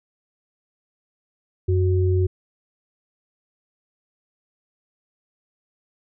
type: tone pair together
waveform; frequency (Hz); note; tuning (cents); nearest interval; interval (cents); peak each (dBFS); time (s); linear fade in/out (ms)
sine; 91.85 / 369.2; F#2 / F#4; -12 / -4; 2 octaves; 2408; -17 / -23; 1.68-2.27; 10
effects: none